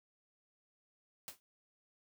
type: noise with exponential decay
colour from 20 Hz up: white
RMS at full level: -42 dBFS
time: 1.28-1.4 s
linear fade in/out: 0 ms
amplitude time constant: 25 ms
effects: none